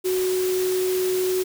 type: tone in noise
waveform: sine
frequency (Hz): 370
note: F#4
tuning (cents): 0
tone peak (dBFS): -20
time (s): 0.04-1.44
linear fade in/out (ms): 20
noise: white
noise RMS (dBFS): -32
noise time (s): 0.04-1.44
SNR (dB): +9
effects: none